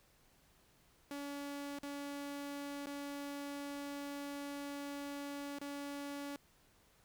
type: tone with dropouts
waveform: sawtooth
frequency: 284.2 Hz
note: C#4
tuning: 43 cents sharp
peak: -38 dBFS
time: 1.11-6.36 s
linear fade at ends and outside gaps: 0 ms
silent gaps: 1.787-1.833 / 2.858-2.87 / 5.586-5.614 s
effects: pink hiss -69 dBFS RMS until 7.04 s